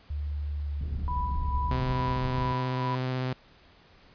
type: tone with pitch glide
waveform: sine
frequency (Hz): 73.42 to 69.3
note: D2 to C#2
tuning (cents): 0 to 0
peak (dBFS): -29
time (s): 0.1-1.82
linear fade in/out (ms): 5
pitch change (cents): -100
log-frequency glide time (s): 0.58-1.4
type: low-pass noise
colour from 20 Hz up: pink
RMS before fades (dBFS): -34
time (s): 0.81-2.54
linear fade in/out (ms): 2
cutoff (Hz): 120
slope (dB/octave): 12
type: tone with tremolo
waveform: sine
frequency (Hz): 987.8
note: B5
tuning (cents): 0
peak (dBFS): -29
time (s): 1.08-2.95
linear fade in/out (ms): 0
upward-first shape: sine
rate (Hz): 2.3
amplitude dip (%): 60
type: tone with vibrato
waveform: sawtooth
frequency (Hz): 128.5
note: C3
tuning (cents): -31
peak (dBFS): -24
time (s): 1.71-3.33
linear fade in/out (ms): 0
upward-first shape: sine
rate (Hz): 16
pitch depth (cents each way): 13
effects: pink hiss -57 dBFS RMS until 4.14 s + resampled to 11025 Hz